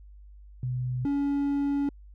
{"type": "tone pair in turn", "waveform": ["sine", "triangle"], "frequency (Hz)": [125.9, 282.6], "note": ["B2", "C#4"], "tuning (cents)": [34, 34], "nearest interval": "octave + major second", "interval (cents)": 1400, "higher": "second", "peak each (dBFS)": [-27, -22], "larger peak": "second", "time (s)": [[0.63, 1.05], [1.05, 1.89]], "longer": "second", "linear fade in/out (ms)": 2, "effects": ["added 50 Hz sine -46 dBFS peak until 2.14 s"]}